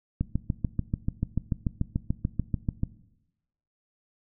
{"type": "click train", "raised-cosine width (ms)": 5, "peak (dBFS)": -13, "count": 19, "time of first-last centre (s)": [0.21, 2.834], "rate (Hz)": 6.86, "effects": ["noise-tail reverb RT60 0.9 s tail -18 dB re dry"]}